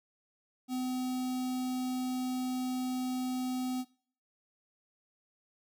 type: tone with notch filter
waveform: square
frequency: 254.4 Hz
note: C4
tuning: 48 cents flat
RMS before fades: -34 dBFS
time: 0.68-3.85 s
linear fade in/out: 50 ms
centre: 1700 Hz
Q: 0.89
effects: noise-tail reverb RT60 0.5 s tail -21 dB re dry